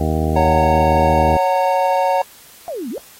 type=harmonic tone; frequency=78.3 Hz; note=D#2; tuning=11 cents sharp; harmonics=1 / 2 / 3 / 4 / 5 / 6 / 8 / 9 / 10; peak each=-19 / -22 / -24 / -25 / -26 / -27 / -28 / -29 / -29 dBFS; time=0-1.37 s; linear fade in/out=5 ms
type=chord; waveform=triangle; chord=F# major; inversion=second; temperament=equal with one note detuned; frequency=554.4 / 740 / 916.3 Hz; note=C#5 / F#5 / A#5; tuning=0 / 0 / -30 cents; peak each=-16 dBFS; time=0.36-2.22 s; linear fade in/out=5 ms
type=exponential two-way sweep; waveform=sine; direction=down then up; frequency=732 to 207.7 to 613 Hz; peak=-23 dBFS; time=2.68-2.98 s; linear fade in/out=0 ms; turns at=2.9 s
effects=white hiss -44 dBFS RMS until 3.19 s + AAC 48 kbps